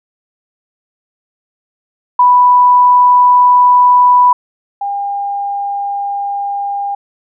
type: tone pair in turn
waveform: sine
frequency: 987.8 / 804.2 Hz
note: B5 / G5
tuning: 0 / +44 cents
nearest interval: major third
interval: 356 cents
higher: first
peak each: -4 / -15 dBFS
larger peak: first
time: 2.19-4.33 / 4.81-6.95 s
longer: neither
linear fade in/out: 5 ms
effects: none